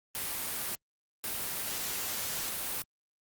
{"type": "noise bursts at uneven times", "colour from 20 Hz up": "white", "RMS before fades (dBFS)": -35, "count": 2, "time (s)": [[0.15, 0.75], [1.24, 2.82]], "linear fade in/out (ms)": 0, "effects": ["Opus 32 kbps"]}